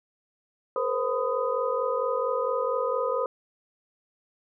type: tone cluster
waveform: sine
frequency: 428.8 / 479.6 / 524 / 1007 / 1246 Hz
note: A4 / A#4 / C5 / B5 / D#6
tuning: -45 / +49 / +2 / +33 / +2 cents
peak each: -36 / -29 / -28 / -33 / -31 dBFS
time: 0.76-3.26 s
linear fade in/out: 2 ms
effects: none